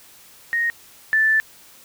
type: tone pair in turn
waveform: sine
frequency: 1864.7 / 1760 Hz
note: A#6 / A6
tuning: 0 / 0 cents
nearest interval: minor second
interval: 100 cents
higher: first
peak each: -18 / -14 dBFS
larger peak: second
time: 0.53-0.7 / 1.13-1.4 s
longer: second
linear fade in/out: 0 ms
effects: white hiss -48 dBFS RMS until 1.84 s